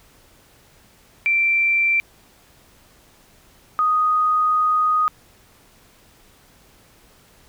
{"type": "tone pair in turn", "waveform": "sine", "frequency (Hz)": [2349, 1244.3], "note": ["D7", "D#6"], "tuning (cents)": [0, 0], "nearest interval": "major seventh", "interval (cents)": 1100, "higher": "first", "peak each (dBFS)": -15, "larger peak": "neither", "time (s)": [[1.26, 2], [3.79, 5.08]], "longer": "second", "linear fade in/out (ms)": 0, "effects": ["pink hiss -53 dBFS RMS until 7.48 s"]}